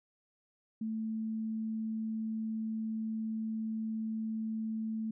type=tone; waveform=sine; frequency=220.7 Hz; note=A3; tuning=5 cents sharp; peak=-33 dBFS; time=0.81-5.11 s; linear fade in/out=5 ms; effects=none